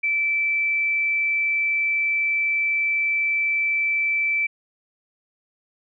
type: tone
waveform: sine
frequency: 2324 Hz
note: D7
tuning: 19 cents flat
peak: -19 dBFS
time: 0.03-4.47 s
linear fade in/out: 10 ms
effects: none